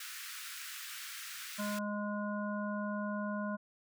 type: high-pass noise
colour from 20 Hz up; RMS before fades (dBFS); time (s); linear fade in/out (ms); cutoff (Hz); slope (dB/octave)
pink; -45; 0-1.79; 5; 1300; 48
type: harmonic tone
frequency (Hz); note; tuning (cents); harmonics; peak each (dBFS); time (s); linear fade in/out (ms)
207.1; G#3; -5; 1 / 3 / 5 / 7; -36 / -41 / -43 / -44; 1.58-3.57; 20
effects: none